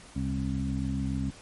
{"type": "harmonic tone with a mistuned harmonic", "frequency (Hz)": 67, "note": "C2", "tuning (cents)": 42, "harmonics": [1, 2, 3, 4], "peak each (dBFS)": [-33, -33, -33, -33], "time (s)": [0.15, 1.31], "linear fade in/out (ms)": 20, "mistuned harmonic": 1, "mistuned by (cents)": 76, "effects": ["pink hiss -50 dBFS RMS until 1.41 s", "MP3 48 kbps"]}